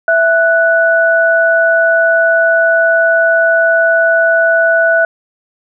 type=tone pair together; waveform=sine; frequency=661.2 / 1480 Hz; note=E5 / F#6; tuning=+5 / 0 cents; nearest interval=octave + major second; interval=1395 cents; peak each=-10 dBFS; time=0.08-5.05 s; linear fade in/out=2 ms; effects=none